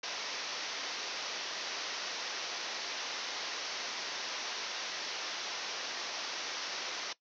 white low-pass noise, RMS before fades -39 dBFS, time 0.03-7.13 s, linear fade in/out 5 ms, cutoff 6100 Hz, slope 96 dB/octave, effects noise-tail reverb RT60 0.1 s tail -18 dB re dry + high-pass 400 Hz 12 dB/octave

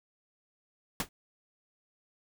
pink noise with exponential decay, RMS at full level -26 dBFS, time 1-1.09 s, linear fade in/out 2 ms, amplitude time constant 18 ms, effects none

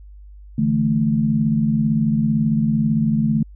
sine chord, D suspended second, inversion none, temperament equal, 146.83 / 164.81 / 220 Hz, D3 / E3 / A3, 0 / 0 / 0 cents, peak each -21 / -23 / -17 dBFS, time 0.58-3.43 s, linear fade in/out 5 ms, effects added 50 Hz sine -38 dBFS peak until 3.55 s

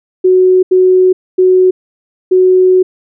sine tone bursts at uneven times, 370 Hz, F#4, in tune, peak -4 dBFS, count 4, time 0.24-0.63 / 0.71-1.13 / 1.38-1.71 / 2.31-2.83 s, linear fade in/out 10 ms, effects none

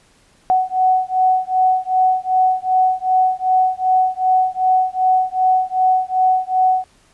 sine beating tone pair, 744 / 746.6 Hz, F#5 / F#5, +9 / +15 cents, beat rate 2.6 Hz, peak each -16 dBFS, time 0.5-6.84 s, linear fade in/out 0 ms, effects pink hiss -54 dBFS RMS until 7.13 s + resampled to 24000 Hz

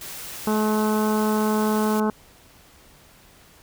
white noise, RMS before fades -36 dBFS, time 0.01-2 s, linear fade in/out 2 ms
harmonic tone, 214.4 Hz, A3, 45 cents flat, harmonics 1 / 2 / 3 / 4 / 5 / 6 / 7, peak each -21 / -25 / -33 / -29 / -31 / -35 / -37 dBFS, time 0.47-2.1 s, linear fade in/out 2 ms
effects pink hiss -52 dBFS RMS until 3.62 s

